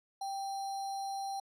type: tone with sample-and-hold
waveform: sine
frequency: 784 Hz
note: G5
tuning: in tune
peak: -35 dBFS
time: 0.21-1.4 s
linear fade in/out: 5 ms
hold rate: 4900 Hz
effects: low-pass 11000 Hz 12 dB/octave